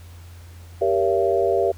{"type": "chord", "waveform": "sine", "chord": "G diminished seventh", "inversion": "none", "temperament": "just", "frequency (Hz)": [392, 470.4, 564.5, 677.4], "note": ["G4", "Bb4", "Db5", "Fb5"], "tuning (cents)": [0, 16, 31, 47], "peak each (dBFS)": [-21, -23, -24, -22], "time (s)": [0.81, 1.72], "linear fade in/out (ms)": 10, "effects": ["added 86 Hz sine -39 dBFS peak until 1.77 s", "pink hiss -51 dBFS RMS until 1.77 s"]}